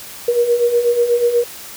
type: beating tone pair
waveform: sine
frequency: 471.4 / 479.6 Hz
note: A#4 / A#4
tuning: +19 / +49 cents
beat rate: 8.2 Hz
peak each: -19 / -13 dBFS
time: 0.28-1.44 s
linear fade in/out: 5 ms
effects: white hiss -34 dBFS RMS until 1.76 s